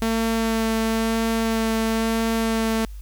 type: tone with vibrato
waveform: sawtooth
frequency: 224.7 Hz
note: A3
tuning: 37 cents sharp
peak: -16 dBFS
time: 0.02-2.85 s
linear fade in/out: 0 ms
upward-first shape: sine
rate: 1 Hz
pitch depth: 11 cents each way
effects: added 50 Hz sine -33 dBFS peak until 3.01 s + white hiss -55 dBFS RMS until 3.01 s